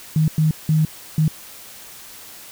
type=tone bursts at uneven times; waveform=sine; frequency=156 Hz; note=D#3; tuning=5 cents sharp; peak=-13 dBFS; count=4; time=0.16-0.28 / 0.38-0.51 / 0.69-0.85 / 1.18-1.28 s; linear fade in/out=2 ms; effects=white hiss -40 dBFS RMS until 2.51 s

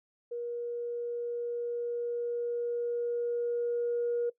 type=tone with level ramp; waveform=sine; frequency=476.6 Hz; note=A#4; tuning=38 cents sharp; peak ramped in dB=-33 to -26 dBFS; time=0.31-4.3 s; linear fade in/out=10 ms; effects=noise-tail reverb RT60 0.1 s tail -19 dB re dry + tanh soft clip ceiling -23 dBFS

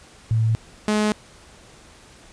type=tone pair in turn; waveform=sine / sawtooth; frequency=111.8 / 212 Hz; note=A2 / G#3; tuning=+28 / +36 cents; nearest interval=major seventh; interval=1108 cents; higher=second; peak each=-16 / -14 dBFS; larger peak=second; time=0.31-0.55 / 0.88-1.12 s; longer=neither; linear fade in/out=0 ms; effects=pink hiss -48 dBFS RMS until 2.32 s + resampled to 22050 Hz

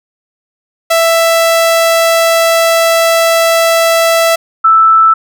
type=tone pair in turn; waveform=sawtooth / sine; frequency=662 / 1319.4 Hz; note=E5 / E6; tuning=+7 / +1 cents; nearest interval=octave; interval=1194 cents; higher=second; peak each=-3 dBFS; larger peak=neither; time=0.9-4.36 / 4.64-5.14 s; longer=first; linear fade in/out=10 ms; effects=none

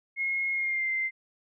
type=tone with pitch glide; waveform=sine; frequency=2158 to 2083 Hz; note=C#7 to C7; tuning=-47 to -8 cents; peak=-26 dBFS; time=0.16-1.11 s; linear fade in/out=50 ms; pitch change=-61 cents; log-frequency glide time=0.52-0.91 s; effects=none

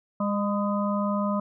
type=harmonic tone with a mistuned harmonic; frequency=203.4 Hz; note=G#3; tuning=36 cents flat; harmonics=1 / 3 / 5 / 6; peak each=-25 / -30 / -32 / -33 dBFS; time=0.2-1.4 s; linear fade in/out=5 ms; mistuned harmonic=6; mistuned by=+35 cents; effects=none

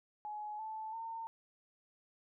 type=tone with pitch steps; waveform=sine; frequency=843 / 874.7 / 907.7 Hz; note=G#5 / A5 / A#5; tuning=+26 / -10 / -46 cents; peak=-40 dBFS; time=0.25-1.27 s; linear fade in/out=0 ms; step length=340 ms; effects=none

